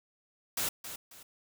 white noise with echo, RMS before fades -32 dBFS, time 0.57-0.69 s, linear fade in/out 5 ms, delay 270 ms, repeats 2, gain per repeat -10 dB, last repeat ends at 1.23 s, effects none

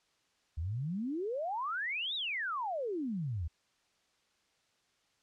sine exponential two-way sweep, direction up then down, 73.42 to 3915 to 73.42 Hz, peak -33 dBFS, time 0.57-3.48 s, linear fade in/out 10 ms, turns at 2.15 s, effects white hiss -73 dBFS RMS until 5.22 s + low-pass 6000 Hz 12 dB/octave

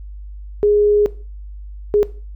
sine tone bursts at uneven times, 415.3 Hz, G#4, in tune, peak -10 dBFS, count 2, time 0.63-1.06 / 1.94-2.03 s, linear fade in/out 0 ms, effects noise-tail reverb RT60 0.4 s tail -18 dB re dry + added 50 Hz sine -30 dBFS peak until 2.35 s

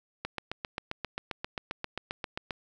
click train, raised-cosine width 0.3 ms, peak -17 dBFS, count 18, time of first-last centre 0.25-2.508 s, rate 7.53 Hz, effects none

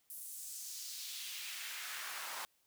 pink noise with high-pass filter sweep, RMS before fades -45 dBFS, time 0.1-2.45 s, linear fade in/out 0 ms, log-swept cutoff 11000 to 900 Hz, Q 1.5, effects white hiss -75 dBFS RMS until 2.66 s

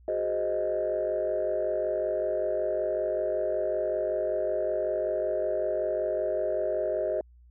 sine chord, Ab dominant seventh, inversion third, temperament equal, 370 / 415.3 / 523.3 / 622.3 Hz, Gb4 / Ab4 / C5 / Eb5, 0 / 0 / 0 / 0 cents, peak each -33 / -33 / -32 / -27 dBFS, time 0.08-7.21 s, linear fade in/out 2 ms, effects tanh soft clip ceiling -19 dBFS + added 60 Hz sine -52 dBFS peak until 7.5 s

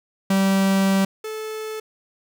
45% pulse tone pair in turn, 193.8 / 435.1 Hz, G3 / A4, -20 / -19 cents, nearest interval octave + major second, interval 1401 cents, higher second, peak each -16 / -28 dBFS, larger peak first, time 0.3-1.05 / 1.24-1.8 s, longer first, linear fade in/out 5 ms, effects none

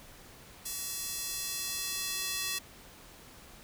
square tone with high-pass filter sweep, 377.9 Hz, F#4, 37 cents sharp, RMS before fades -36 dBFS, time 0.65-2.59 s, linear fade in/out 10 ms, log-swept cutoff 6600 to 3100 Hz, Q 0.82, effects pink hiss -53 dBFS RMS until 3.63 s

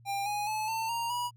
square tone with pitch steps, 797 / 828.9 / 862.1 / 896.7 / 932.6 / 970 Hz, G5 / G#5 / A5 / A5 / A#5 / B5, +28 / -4 / -36 / +33 / +1 / -31 cents, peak -31 dBFS, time 0.05-1.31 s, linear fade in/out 50 ms, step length 210 ms, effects added 117 Hz sine -54 dBFS peak until 1.36 s

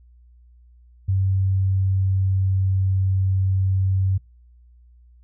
sine tone with pitch glide, 95.8 to 95.25 Hz, G2 to G2, -39 to -49 cents, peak -17 dBFS, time 1.08-4.18 s, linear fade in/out 10 ms, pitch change -10 cents, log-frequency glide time 1.32-3.02 s, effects noise-tail reverb RT60 0.2 s tail -22 dB re dry + added 60 Hz sine -48 dBFS peak until 5.23 s

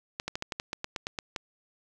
clicks, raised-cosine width 0.2 ms, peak -15 dBFS, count 12, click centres 0.199 / 0.28 / 0.355 / 0.424 / 0.522 / 0.599 / 0.731 / 0.844 / 0.962 / 1.069 / 1.188 / 1.362 s, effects none

